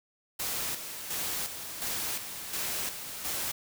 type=noise with tremolo; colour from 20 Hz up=white; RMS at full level=-33 dBFS; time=0.39-3.52 s; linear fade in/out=10 ms; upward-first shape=square; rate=1.4 Hz; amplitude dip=55%; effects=none